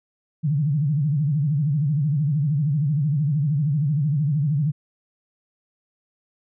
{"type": "tone with vibrato", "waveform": "sine", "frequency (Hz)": 146.83, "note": "D3", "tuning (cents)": 0, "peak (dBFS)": -18, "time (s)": [0.43, 4.72], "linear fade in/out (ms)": 20, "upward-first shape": "sine", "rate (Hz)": 13, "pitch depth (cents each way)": 160, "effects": []}